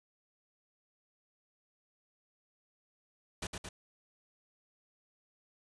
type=noise with echo; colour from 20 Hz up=pink; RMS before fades=-38 dBFS; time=3.42-3.47 s; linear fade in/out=5 ms; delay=110 ms; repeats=2; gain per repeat=-3 dB; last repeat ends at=3.69 s; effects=resampled to 22050 Hz